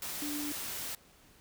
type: tone in noise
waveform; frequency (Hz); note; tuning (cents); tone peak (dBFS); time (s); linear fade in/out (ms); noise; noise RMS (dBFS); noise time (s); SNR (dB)
sine; 293.7; D4; 0; -36; 0.22-0.52; 2; white; -39; 0.02-0.95; 0
effects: pink hiss -61 dBFS RMS until 1.4 s